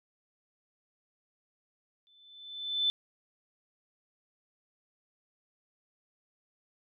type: tone with exponential growth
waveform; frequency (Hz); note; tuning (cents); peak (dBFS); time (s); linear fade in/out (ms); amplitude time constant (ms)
sine; 3520; A7; 0; -23; 2.07-2.9; 0; 180
effects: none